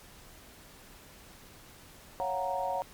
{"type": "chord", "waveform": "sine", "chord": "Gb major seventh", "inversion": "second", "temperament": "equal", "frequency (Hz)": [554.4, 698.5, 740, 932.3], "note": ["Db5", "F5", "Gb5", "Bb5"], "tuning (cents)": [0, 0, 0, 0], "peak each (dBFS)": [-35, -38, -34, -34], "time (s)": [2.2, 2.82], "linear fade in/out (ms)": 0, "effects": ["pink hiss -53 dBFS RMS until 2.93 s", "MP3 96 kbps"]}